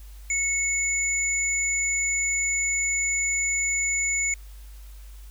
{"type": "tone pair together", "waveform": "sine", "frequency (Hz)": [2200, 6985], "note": ["C#7", "A8"], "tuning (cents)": [-14, -14], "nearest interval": "octave + minor sixth", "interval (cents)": 2000, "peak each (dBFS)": -25, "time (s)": [0.3, 4.34], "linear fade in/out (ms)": 2, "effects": ["added 50 Hz sine -40 dBFS peak until 5.3 s", "white hiss -55 dBFS RMS until 5.3 s"]}